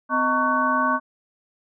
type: tone cluster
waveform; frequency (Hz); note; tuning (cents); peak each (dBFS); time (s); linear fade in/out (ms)
sine; 255.9 / 624 / 916 / 1118 / 1503; C4 / D#5 / A#5 / C#6 / F#6; -38 / +5 / -31 / +14 / +27; -26 / -28 / -27 / -21 / -25; 0.09-1; 50
effects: none